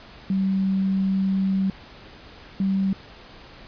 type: tone pair in turn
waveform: sine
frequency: 192.2 / 193.31 Hz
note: G3 / G3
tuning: -34 / -24 cents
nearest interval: unison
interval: 10 cents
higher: second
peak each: -19 dBFS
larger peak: neither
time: 0.3-1.7 / 2.6-2.93 s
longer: first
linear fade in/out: 2 ms
effects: pink hiss -45 dBFS RMS until 3.67 s + resampled to 11025 Hz